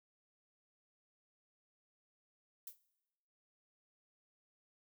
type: noise with exponential decay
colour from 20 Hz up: violet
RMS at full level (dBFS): -43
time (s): 2.67-2.79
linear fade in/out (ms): 2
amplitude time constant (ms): 25
effects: noise-tail reverb RT60 1.0 s tail -20 dB re dry